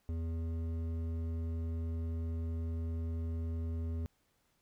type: tone with hard clipping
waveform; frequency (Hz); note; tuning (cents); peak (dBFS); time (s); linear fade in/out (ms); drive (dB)
sine; 82.3; E2; -2; -36; 0.09-4.06; 0; 10
effects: pink hiss -75 dBFS RMS until 4.61 s